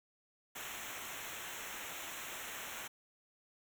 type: noise with comb filter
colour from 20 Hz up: pink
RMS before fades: -45 dBFS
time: 0.55-2.88 s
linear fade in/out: 10 ms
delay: 0.21 ms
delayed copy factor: -0.9
effects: none